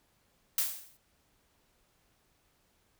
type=noise with exponential decay; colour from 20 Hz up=blue; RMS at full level=-26 dBFS; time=0.58-0.97 s; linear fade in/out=1 ms; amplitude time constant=84 ms; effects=pink hiss -71 dBFS RMS until 2.99 s